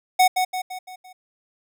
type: tone with echo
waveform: square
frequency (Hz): 740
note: F#5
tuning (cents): 0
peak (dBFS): -13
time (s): 0.19-0.28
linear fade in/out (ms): 10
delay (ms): 170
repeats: 5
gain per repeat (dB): -6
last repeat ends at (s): 1.13
effects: none